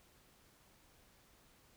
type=silence; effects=pink hiss -67 dBFS RMS until 1.76 s